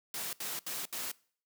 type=noise bursts; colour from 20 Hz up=white; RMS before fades=-38 dBFS; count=4; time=0.14-1.116 s; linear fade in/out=2 ms; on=190 ms; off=72 ms; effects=noise-tail reverb RT60 0.5 s tail -23 dB re dry + high-pass 150 Hz 12 dB/octave